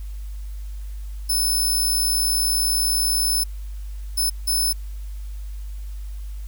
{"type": "tone bursts at uneven times", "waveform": "15% pulse", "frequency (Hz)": 5260, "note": "E8", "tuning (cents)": -5, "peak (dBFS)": -13, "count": 3, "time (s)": [[1.29, 3.44], [4.17, 4.3], [4.47, 4.73]], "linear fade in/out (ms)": 10, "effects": ["added 50 Hz sine -29 dBFS peak until 6.47 s", "white hiss -53 dBFS RMS until 6.47 s"]}